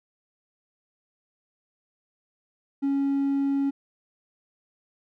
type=tone; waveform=triangle; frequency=277.2 Hz; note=C#4; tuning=in tune; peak=-19 dBFS; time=2.82-3.71 s; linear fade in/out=20 ms; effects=tanh soft clip ceiling -16 dBFS